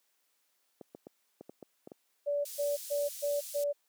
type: clicks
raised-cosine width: 2 ms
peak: -29 dBFS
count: 8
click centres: 0.812 / 0.949 / 1.069 / 1.41 / 1.495 / 1.627 / 1.874 / 1.918 s
type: tone bursts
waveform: sine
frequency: 577 Hz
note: D5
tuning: 31 cents flat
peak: -28 dBFS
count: 5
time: 2.26-3.73 s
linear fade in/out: 20 ms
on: 190 ms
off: 130 ms
type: band-pass noise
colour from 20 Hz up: white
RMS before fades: -44 dBFS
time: 2.45-3.64 s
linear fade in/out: 5 ms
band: 5000 to 15000 Hz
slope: 12 dB/octave
effects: white hiss -75 dBFS RMS until 3.88 s + high-pass 300 Hz 12 dB/octave